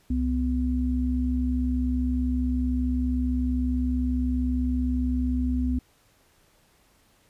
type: tone pair together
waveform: sine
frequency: 66.5 / 251.1 Hz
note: C2 / B3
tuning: +29 / +29 cents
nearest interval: octave + major seventh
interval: 2300 cents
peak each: -25 dBFS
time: 0.1-5.79 s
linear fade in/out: 5 ms
effects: pink hiss -62 dBFS RMS until 7.29 s + resampled to 32000 Hz